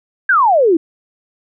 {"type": "exponential sweep", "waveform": "sine", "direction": "down", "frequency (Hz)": [1653, 308.8], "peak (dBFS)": -8, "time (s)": [0.29, 0.77], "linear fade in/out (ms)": 5, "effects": []}